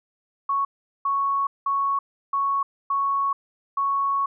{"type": "tone bursts at uneven times", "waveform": "sine", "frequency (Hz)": 1108.7, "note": "C#6", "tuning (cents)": 0, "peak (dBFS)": -20, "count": 6, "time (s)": [[0.49, 0.65], [1.05, 1.47], [1.66, 1.99], [2.33, 2.63], [2.9, 3.33], [3.77, 4.26]], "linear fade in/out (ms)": 5, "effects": []}